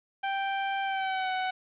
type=tone with pitch glide; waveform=sawtooth; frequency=784 to 746.9 Hz; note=G5 to F#5; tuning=0 to +16 cents; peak=-24 dBFS; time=0.23-1.51 s; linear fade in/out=10 ms; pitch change=-84 cents; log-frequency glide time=0.83-1.31 s; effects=resampled to 8000 Hz + 9-bit

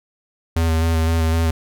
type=tone with vibrato; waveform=square; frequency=81.6 Hz; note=E2; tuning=17 cents flat; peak=-16 dBFS; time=0.56-1.51 s; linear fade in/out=5 ms; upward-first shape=square; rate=3.9 Hz; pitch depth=19 cents each way; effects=none

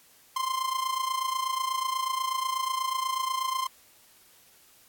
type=tone with amplitude modulation; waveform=45% pulse; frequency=1046 Hz; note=C6; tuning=1 cent flat; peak=-24 dBFS; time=0.36-3.67 s; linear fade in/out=5 ms; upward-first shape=sine; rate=28.2 Hz; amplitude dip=70%; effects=white hiss -58 dBFS RMS until 4.88 s + AAC 64 kbps

